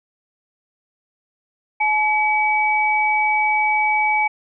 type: tone pair together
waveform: sine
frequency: 854 / 2280 Hz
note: G#5 / C#7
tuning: +48 / +48 cents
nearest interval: octave + perfect fourth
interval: 1700 cents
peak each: -18 dBFS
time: 1.8-4.28 s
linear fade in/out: 10 ms
effects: none